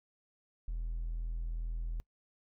triangle tone, 41.19 Hz, E1, 1 cent flat, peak -31 dBFS, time 0.68-2 s, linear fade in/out 0 ms, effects noise-tail reverb RT60 0.1 s tail -23 dB re dry + tanh soft clip ceiling -30 dBFS

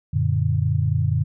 sine chord, Gb augmented, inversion none, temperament equal, 92.5 / 116.54 / 146.83 Hz, Gb2 / Bb2 / D3, 0 / 0 / 0 cents, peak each -22 dBFS, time 0.13-1.24 s, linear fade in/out 10 ms, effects none

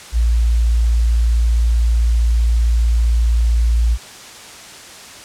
sine tone, 57.7 Hz, A#1, 17 cents flat, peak -11 dBFS, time 0.12-3.98 s, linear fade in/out 50 ms, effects white hiss -36 dBFS RMS until 5.24 s + low-pass 8000 Hz 12 dB/octave

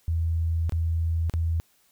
sine tone with dropouts, 82.41 Hz, E2, in tune, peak -22 dBFS, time 0.08-1.6 s, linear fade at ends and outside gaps 0 ms, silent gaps 0.695-0.722 / 1.297-1.338 s, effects white hiss -64 dBFS RMS until 1.91 s

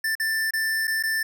square tone with dropouts, 1774 Hz, A6, 14 cents sharp, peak -23 dBFS, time 0.04-1.23 s, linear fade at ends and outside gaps 5 ms, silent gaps 0.153-0.198 / 0.508-0.535 / 0.872-0.877 / 1.027-1.035 s, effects none

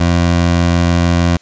20% pulse tone, 86.3 Hz, F2, 20 cents flat, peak -5 dBFS, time 0-1.37 s, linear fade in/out 5 ms, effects white hiss -50 dBFS RMS until 1.41 s + resampled to 16000 Hz

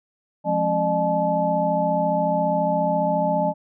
sine tone cluster, 175.2 / 209.7 / 267.5 / 606 / 861 Hz, F3 / G#3 / C4 / D#5 / A5, +6 / +17 / +38 / -46 / -38 cents, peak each -26 / -30 / -30 / -22 / -23 dBFS, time 0.44-3.54 s, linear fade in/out 50 ms, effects none

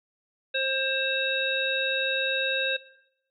harmonic tone with a mistuned harmonic, 531 Hz, C5, 25 cents sharp, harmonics 1 / 3 / 5 / 7, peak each -30 / -30 / -30 / -30 dBFS, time 0.54-2.77 s, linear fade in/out 10 ms, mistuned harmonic 7, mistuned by +33 cents, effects noise-tail reverb RT60 0.8 s tail -18 dB re dry

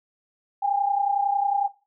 sine tone pair together, 799.6 / 830.6 Hz, G5 / G#5, +34 / 0 cents, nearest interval minor second, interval 66 cents, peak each -22 / -26 dBFS, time 0.62-1.68 s, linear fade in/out 10 ms, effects noise-tail reverb RT60 0.3 s tail -17 dB re dry

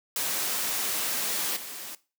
white noise with level steps, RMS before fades -29 / -39 dBFS, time 0.16-1.95 s, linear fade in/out 2 ms, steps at 1.56 s, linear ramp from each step 10 ms, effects noise-tail reverb RT60 0.3 s tail -18 dB re dry + high-pass 200 Hz 12 dB/octave

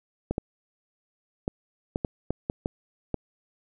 clicks, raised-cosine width 2 ms, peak -13 dBFS, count 9, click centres 0.31 / 0.381 / 1.479 / 1.959 / 2.048 / 2.306 / 2.499 / 2.659 / 3.143 s, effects none

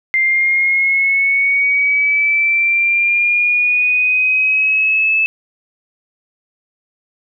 sine linear sweep, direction up, 2093 to 2619 Hz, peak -11 dBFS, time 0.14-5.26 s, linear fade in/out 0 ms, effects none

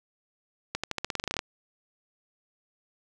accelerating click train, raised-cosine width 0.2 ms, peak -12 dBFS, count 14, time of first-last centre 0.75-1.391 s, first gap 86 ms, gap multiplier 0.9, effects none

